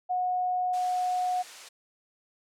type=tone; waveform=sine; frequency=729 Hz; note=F#5; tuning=26 cents flat; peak=-25 dBFS; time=0.09-1.43 s; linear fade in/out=20 ms
type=high-pass noise; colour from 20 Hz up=white; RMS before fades=-44 dBFS; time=0.73-1.69 s; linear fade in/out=10 ms; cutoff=520 Hz; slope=12 dB/octave
effects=low-pass 8000 Hz 12 dB/octave